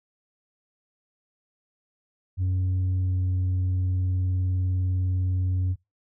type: tone with pitch glide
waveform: sine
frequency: 92.5 to 91.97 Hz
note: F#2 to F#2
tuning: 0 to -10 cents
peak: -19 dBFS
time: 2.37-5.76 s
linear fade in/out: 50 ms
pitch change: -10 cents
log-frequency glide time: 3.01-3.18 s
effects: noise-tail reverb RT60 0.2 s tail -21 dB re dry + tanh soft clip ceiling -21 dBFS